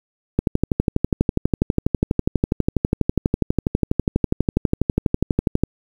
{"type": "click train", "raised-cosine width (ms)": 3, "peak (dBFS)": -3, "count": 65, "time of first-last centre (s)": [0.39, 5.636], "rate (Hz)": 12.2, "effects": ["7-bit"]}